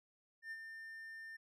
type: tone with ADSR envelope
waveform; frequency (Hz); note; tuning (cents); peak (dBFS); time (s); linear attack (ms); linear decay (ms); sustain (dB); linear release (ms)
triangle; 1800; A6; +39; -40; 0.42-1.37; 93; 47; -6; 12
effects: none